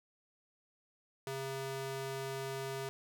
sawtooth ring-modulated tone, 270 Hz, C#4, 45 cents flat, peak -33 dBFS, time 1.27-2.89 s, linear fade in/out 0 ms, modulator 135 Hz, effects none

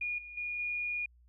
sine tone with level steps, 2438 Hz, D#7, 36 cents flat, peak -32 / -44 / -34 / -32 dBFS, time 0.01-1.06 s, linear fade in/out 5 ms, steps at 0.18 / 0.37 / 0.59 s, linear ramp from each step 5 ms, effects added 60 Hz sine -59 dBFS peak until 1.28 s

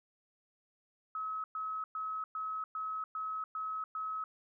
sine tone bursts, 1283 Hz, E6, 47 cents flat, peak -35 dBFS, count 8, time 1.15-4.24 s, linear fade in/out 2 ms, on 290 ms, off 110 ms, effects none

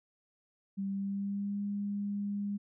sine tone with pitch glide, 196 to 202.8 Hz, G3 to G#3, 0 to -41 cents, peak -32 dBFS, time 0.77-2.58 s, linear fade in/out 20 ms, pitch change +59 cents, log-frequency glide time 0.89-1.61 s, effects none

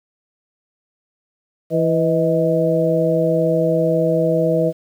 harmonic tone with a mistuned harmonic, 164.81 Hz, E3, in tune, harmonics 1 / 2 / 3 / 4, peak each -20 / -22 / -18 / -19 dBFS, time 1.7-4.73 s, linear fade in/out 50 ms, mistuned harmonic 4, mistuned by -72 cents, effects 8-bit

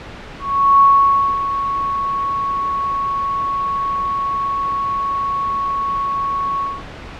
sine tone with ADSR envelope, 1108.7 Hz, C#6, in tune, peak -6 dBFS, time 0.39-6.83 s, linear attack 410 ms, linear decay 580 ms, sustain -11 dB, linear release 210 ms, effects pink hiss -33 dBFS RMS until 7.19 s + low-pass 3000 Hz 12 dB/octave

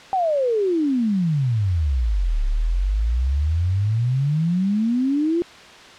sine exponential two-way sweep, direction down then up, 784 to 34.24 to 351.3 Hz, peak -17 dBFS, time 0.13-5.42 s, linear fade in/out 0 ms, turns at 2.43 s, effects white hiss -42 dBFS RMS until 5.98 s + low-pass 4000 Hz 12 dB/octave

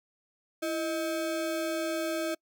square ring-modulated tone, 479 Hz, A#4, 47 cents sharp, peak -27 dBFS, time 0.62-2.35 s, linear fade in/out 10 ms, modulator 147 Hz, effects noise-tail reverb RT60 0.1 s tail -26 dB re dry

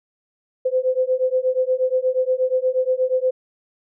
sine beating tone pair, 509 / 517.4 Hz, C5 / C5, -48 / -19 cents, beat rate 8.4 Hz, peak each -20 dBFS, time 0.65-3.31 s, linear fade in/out 10 ms, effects none

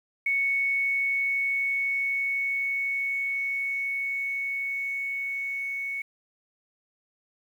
sine tone with level ramp, 2217 Hz, C#7, in tune, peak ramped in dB -22 to -29 dBFS, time 0.26-6.02 s, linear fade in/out 5 ms, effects 9-bit

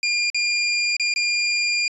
25% pulse tone with dropouts, 2406 Hz, D7, 41 cents sharp, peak -15 dBFS, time 0.03-1.88 s, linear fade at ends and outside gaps 2 ms, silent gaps 0.301-0.345 / 0.967-0.997 / 1.139-1.16 s, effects resampled to 24000 Hz

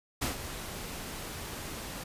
pink noise with ADSR envelope, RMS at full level -30 dBFS, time 0.21-2.04 s, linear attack 13 ms, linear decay 130 ms, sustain -10 dB, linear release 9 ms, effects resampled to 32000 Hz

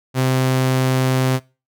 sawtooth tone, 130 Hz, C3, 11 cents flat, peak -11 dBFS, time 0.14-1.4 s, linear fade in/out 50 ms, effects noise-tail reverb RT60 0.3 s tail -22 dB re dry

